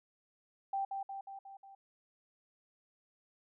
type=tone with echo; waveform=sine; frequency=784 Hz; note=G5; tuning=in tune; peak=-32 dBFS; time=0.73-0.85 s; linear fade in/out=5 ms; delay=180 ms; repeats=5; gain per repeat=-4 dB; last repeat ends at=1.75 s; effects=none